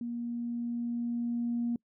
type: tone with level ramp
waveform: sine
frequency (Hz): 237.1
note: A#3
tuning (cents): +30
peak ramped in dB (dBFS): -33 to -27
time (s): 0.01-1.76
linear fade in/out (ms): 2
effects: noise-tail reverb RT60 0.1 s tail -26 dB re dry + tanh soft clip ceiling -23 dBFS